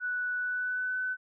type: tone with pitch glide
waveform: sine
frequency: 1480 to 1507.6 Hz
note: F#6 to F#6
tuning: 0 to +32 cents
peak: -29 dBFS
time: 0-1.17 s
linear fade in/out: 50 ms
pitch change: +32 cents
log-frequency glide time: 0.37-0.98 s
effects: none